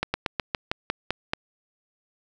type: slowing click train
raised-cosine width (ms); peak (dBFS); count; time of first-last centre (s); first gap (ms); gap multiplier
0.3; -8; 9; 0.03-1.335; 110; 1.11
effects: none